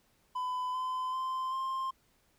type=tone with pitch steps; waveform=triangle; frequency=1005 / 1021.4 / 1038 / 1055 Hz; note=B5 / C6 / C6 / C6; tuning=+30 / -42 / -14 / +14 cents; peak=-30 dBFS; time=0.35-1.91 s; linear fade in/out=10 ms; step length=390 ms; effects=pink hiss -70 dBFS RMS until 2.38 s